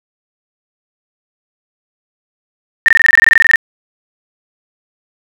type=tone bursts; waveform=sine; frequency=1816 Hz; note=A#6; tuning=46 cents flat; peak=-3 dBFS; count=16; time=2.86-3.558 s; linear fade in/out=0 ms; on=23 ms; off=22 ms; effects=none